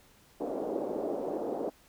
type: band-pass noise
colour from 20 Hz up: pink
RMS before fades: -34 dBFS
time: 0.4-1.7 s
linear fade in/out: 10 ms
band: 300 to 640 Hz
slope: 24 dB/octave
effects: pink hiss -61 dBFS RMS until 1.88 s